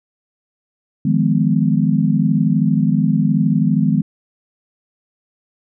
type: chord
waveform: sine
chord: F half-diminished seventh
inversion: third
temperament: equal with one note detuned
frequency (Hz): 155.56 / 174.61 / 207.7 / 250.4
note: Eb3 / F3 / Ab3 / Cb4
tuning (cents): 0 / 0 / 0 / +24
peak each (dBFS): -17 / -19 / -17 / -19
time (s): 1.05-4.02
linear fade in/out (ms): 5
effects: none

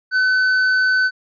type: tone with tanh clipping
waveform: sine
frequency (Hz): 1513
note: F#6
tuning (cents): +38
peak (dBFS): -15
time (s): 0.11-1.11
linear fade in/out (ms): 50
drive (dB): 9
effects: resampled to 11025 Hz

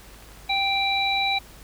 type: clicks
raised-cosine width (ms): 0.3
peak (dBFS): -33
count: 7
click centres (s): 0.105 / 0.144 / 0.225 / 0.288 / 0.319 / 0.373 / 0.479
type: harmonic tone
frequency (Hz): 785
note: G5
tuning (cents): +2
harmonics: 1 / 3 / 5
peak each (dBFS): -25 / -25 / -25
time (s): 0.49-1.39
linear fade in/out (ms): 10
effects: added 50 Hz sine -48 dBFS peak until 1.63 s + pink hiss -48 dBFS RMS until 1.63 s

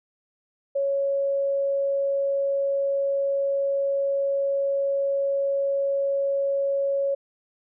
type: tone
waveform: sine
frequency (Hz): 554.4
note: C#5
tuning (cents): 0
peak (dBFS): -21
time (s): 0.75-7.15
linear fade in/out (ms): 10
effects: none

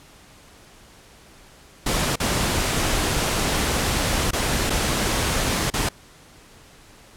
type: noise with dropouts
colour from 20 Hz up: pink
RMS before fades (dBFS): -22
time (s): 1.86-5.89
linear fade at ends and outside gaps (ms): 5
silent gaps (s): 2.158-2.2 / 4.309-4.331 / 4.698-4.702 / 5.702-5.737
effects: pink hiss -49 dBFS RMS until 7.16 s + low-pass 11000 Hz 12 dB/octave

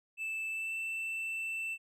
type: tone with pitch glide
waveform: triangle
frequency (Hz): 2637 to 2665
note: E7 to E7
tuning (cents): 0 to +18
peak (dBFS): -33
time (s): 0.17-1.78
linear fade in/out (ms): 50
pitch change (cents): +18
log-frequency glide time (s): 0.49-0.75
effects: none

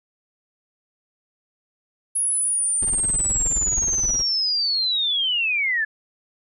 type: linear sweep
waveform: sine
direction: down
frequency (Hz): 10548 to 1690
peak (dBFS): -19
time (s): 2.15-5.85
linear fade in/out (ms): 10
type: noise with tremolo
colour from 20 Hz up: brown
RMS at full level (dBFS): -27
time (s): 2.82-4.23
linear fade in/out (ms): 5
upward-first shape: sine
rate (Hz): 19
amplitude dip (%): 95
effects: none

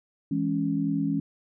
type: chord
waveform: sine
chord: C# minor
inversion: first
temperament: equal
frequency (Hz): 164.81 / 207.7 / 277.2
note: E3 / G#3 / C#4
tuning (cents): 0 / 0 / 0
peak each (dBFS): -29 / -30 / -26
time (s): 0.31-1.2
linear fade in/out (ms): 5
effects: none

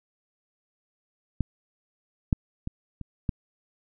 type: clicks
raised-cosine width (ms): 5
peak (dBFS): -12 / -8 / -19 / -24 / -13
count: 5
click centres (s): 1.407 / 2.328 / 2.674 / 3.013 / 3.292
effects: none

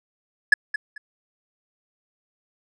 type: tone with echo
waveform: triangle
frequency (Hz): 1705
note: G#6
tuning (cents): +45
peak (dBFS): -7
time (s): 0.52-0.54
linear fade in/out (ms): 5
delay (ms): 220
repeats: 2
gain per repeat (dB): -13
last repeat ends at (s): 0.98
effects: resampled to 22050 Hz

